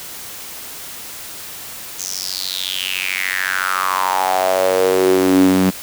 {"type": "tone with high-pass filter sweep", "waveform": "sawtooth", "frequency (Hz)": 93.7, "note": "F#2", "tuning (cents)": 22, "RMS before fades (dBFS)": -17, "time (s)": [1.98, 5.71], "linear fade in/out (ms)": 20, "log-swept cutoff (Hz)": [6500, 210], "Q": 6.1, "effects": ["white hiss -32 dBFS RMS until 5.82 s"]}